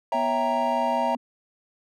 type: chord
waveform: triangle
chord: C# diminished seventh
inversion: none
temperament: equal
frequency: 554.4 / 659.3 / 784 / 932.3 Hz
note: C#5 / E5 / G5 / Bb5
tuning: 0 / 0 / 0 / 0 cents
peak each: -29 / -25 / -27 / -23 dBFS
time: 0.12-1.15 s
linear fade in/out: 2 ms
type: tone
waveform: sine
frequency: 243.5 Hz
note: B3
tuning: 24 cents flat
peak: -31 dBFS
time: 0.14-1.17 s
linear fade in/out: 10 ms
effects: none